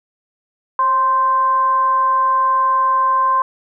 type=tone with frequency modulation; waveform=sine; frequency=1046.5 Hz; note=C6; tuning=in tune; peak=-12 dBFS; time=0.79-3.42 s; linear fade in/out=2 ms; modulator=506 Hz; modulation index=0.24; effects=none